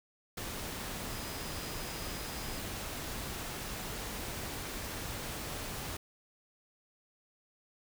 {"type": "tone in noise", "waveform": "sine", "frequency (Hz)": 4978, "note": "D#8", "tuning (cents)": 0, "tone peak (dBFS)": -51, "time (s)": [1.1, 2.59], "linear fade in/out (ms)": 5, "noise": "pink", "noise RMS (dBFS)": -40, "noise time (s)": [0.37, 5.97], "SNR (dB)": -14, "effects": []}